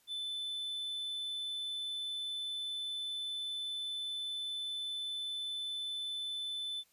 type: tone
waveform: triangle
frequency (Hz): 3515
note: A7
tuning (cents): -2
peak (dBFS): -35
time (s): 0.07-6.84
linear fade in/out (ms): 50
effects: white hiss -70 dBFS RMS until 6.92 s + resampled to 32000 Hz